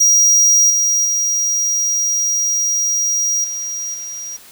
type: tone with level steps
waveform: square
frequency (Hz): 5730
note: F8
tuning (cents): +44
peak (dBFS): -9 / -13 / -15 / -22 / -26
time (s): 0-4.37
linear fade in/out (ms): 10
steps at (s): 0.7 / 1.05 / 3.44 / 3.94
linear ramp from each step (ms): 2
effects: white hiss -42 dBFS RMS until 4.51 s